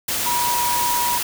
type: tone in noise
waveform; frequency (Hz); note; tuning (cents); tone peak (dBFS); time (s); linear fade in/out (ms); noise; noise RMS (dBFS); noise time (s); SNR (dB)
sine; 965; B5; -40; -20; 0.26-1.18; 5; white; -23; 0.08-1.23; 0
effects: none